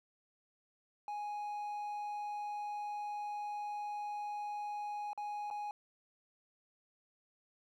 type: tone with dropouts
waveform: triangle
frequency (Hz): 830.6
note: G#5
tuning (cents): 0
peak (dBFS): -36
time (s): 1.08-5.71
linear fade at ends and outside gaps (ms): 1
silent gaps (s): 5.132-5.176 / 5.502-5.51
effects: none